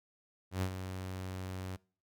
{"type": "tone with ADSR envelope", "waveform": "sawtooth", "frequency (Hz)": 93.3, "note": "F#2", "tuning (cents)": 15, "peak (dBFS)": -26, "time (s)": [0.51, 1.77], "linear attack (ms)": 110, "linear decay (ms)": 76, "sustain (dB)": -9, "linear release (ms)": 19, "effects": ["noise-tail reverb RT60 0.4 s tail -23 dB re dry"]}